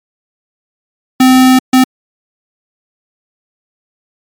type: tone bursts at uneven times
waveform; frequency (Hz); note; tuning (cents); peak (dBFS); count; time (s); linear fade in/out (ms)
square; 257.9; C4; -25; -4; 2; 1.2-1.59 / 1.73-1.84; 5
effects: MP3 96 kbps